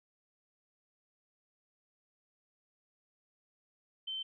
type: tone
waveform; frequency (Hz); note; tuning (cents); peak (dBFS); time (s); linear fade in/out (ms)
sine; 3093; G7; -24; -36; 4.07-4.23; 10
effects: none